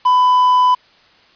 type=tone with quantisation; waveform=triangle; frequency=1000 Hz; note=B5; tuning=21 cents sharp; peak=-7 dBFS; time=0.05-0.75 s; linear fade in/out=10 ms; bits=5; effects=white hiss -50 dBFS RMS until 1.35 s + resampled to 11025 Hz